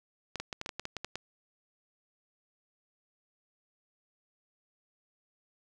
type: clicks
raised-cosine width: 0.2 ms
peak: -19 dBFS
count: 11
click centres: 0.357 / 0.4 / 0.528 / 0.614 / 0.661 / 0.692 / 0.796 / 0.854 / 0.967 / 1.046 / 1.156 s
effects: none